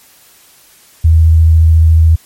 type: tone with vibrato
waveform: sine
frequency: 80.8 Hz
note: E2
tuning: 34 cents flat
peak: -3 dBFS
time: 1.04-2.16 s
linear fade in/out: 10 ms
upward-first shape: sine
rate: 14 Hz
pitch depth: 14 cents each way
effects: white hiss -44 dBFS RMS until 2.25 s + MP3 64 kbps

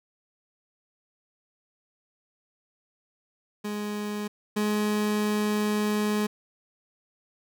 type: tone pair in turn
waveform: 30% pulse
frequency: 208.4 / 210.2 Hz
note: G#3 / G#3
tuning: +6 / +21 cents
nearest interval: unison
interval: 15 cents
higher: second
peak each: -27 / -21 dBFS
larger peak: second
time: 3.64-4.28 / 4.56-6.27 s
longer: second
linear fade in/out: 10 ms
effects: none

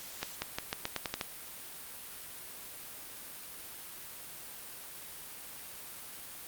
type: accelerating click train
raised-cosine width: 0.2 ms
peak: -15 dBFS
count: 9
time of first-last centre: 0.23-1.212 s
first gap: 190 ms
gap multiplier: 0.87
effects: white hiss -46 dBFS RMS until 6.47 s + Opus 48 kbps

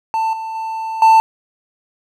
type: tone with level steps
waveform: triangle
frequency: 890 Hz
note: A5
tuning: 20 cents sharp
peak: -13 / -21 / -19 / -4 dBFS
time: 0.14-1.2 s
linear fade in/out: 0 ms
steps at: 0.33 / 0.55 / 1.02 s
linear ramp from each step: 2 ms
effects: none

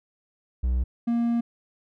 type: tone pair in turn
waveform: triangle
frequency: 62.2 / 234.8 Hz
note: B1 / A#3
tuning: +13 / +13 cents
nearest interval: octave + major seventh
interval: 2300 cents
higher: second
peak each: -19 dBFS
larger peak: neither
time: 0.63-0.84 / 1.07-1.41 s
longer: second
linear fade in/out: 10 ms
effects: none

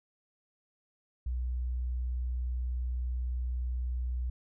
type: tone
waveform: sine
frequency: 61.74 Hz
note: B1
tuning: in tune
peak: -30 dBFS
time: 1.26-4.3 s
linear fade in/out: 5 ms
effects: none

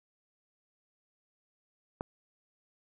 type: click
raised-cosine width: 1 ms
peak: -20 dBFS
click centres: 2.009 s
effects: none

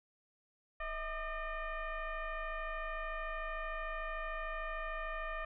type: tone with frequency modulation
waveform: sine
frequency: 587.3 Hz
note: D5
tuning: in tune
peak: -37 dBFS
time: 0.8-5.45 s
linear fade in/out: 5 ms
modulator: 614 Hz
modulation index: 2.5
effects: none

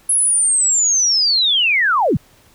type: linear sweep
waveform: sine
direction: down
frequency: 10730 to 86.9 Hz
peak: -12 dBFS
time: 0.09-2.17 s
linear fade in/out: 5 ms
effects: pink hiss -51 dBFS RMS until 2.54 s

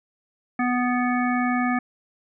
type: harmonic tone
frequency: 247.3 Hz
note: B3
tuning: 3 cents sharp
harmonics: 1 / 3 / 5 / 7 / 9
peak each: -22 / -27 / -29 / -30 / -32 dBFS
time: 0.59-1.79 s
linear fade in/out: 5 ms
effects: none

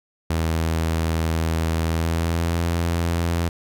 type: tone with pitch glide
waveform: sawtooth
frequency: 81.3 to 84.61 Hz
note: E2 to E2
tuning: -23 to +46 cents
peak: -16 dBFS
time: 0.3-3.49 s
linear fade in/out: 5 ms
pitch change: +69 cents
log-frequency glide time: 1.8-2.61 s
effects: none

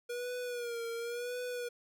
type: tone with vibrato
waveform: square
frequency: 478.7 Hz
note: A#4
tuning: 46 cents sharp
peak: -37 dBFS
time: 0.09-1.69 s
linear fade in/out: 10 ms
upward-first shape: sine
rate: 0.94 Hz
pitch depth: 60 cents each way
effects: none

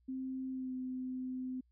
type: tone with pitch glide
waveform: sine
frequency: 261.6 to 256.4 Hz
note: C4 to C4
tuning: 0 to -35 cents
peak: -37 dBFS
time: 0.08-1.61 s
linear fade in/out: 10 ms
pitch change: -35 cents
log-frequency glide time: 0.5-0.74 s
effects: added 60 Hz sine -68 dBFS peak until 1.71 s

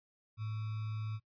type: tone with sample-and-hold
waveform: sine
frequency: 108.2 Hz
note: A2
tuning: 29 cents flat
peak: -36 dBFS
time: 0.37-1.2 s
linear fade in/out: 50 ms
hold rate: 1225 Hz
effects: noise-tail reverb RT60 0.1 s tail -20 dB re dry + resampled to 11025 Hz

